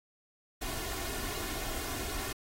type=noise with comb filter; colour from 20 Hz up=pink; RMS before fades=-37 dBFS; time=0.61-2.33 s; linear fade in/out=10 ms; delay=2.8 ms; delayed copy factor=+0.65; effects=AAC 48 kbps